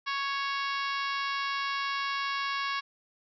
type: harmonic tone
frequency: 554.4 Hz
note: C#5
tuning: in tune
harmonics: 2 / 3 / 4 / 5 / 6 / 7 / 8 / 9 / 10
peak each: -32 / -36 / -38 / -40 / -42 / -43 / -44 / -45 / -46 dBFS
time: 0.06-2.81 s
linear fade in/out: 20 ms
effects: none